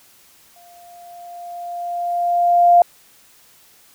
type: tone with exponential growth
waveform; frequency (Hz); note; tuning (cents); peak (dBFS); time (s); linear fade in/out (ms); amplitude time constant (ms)
sine; 698.5; F5; 0; -6; 0.56-2.82; 2; 490
effects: white hiss -51 dBFS RMS until 3.94 s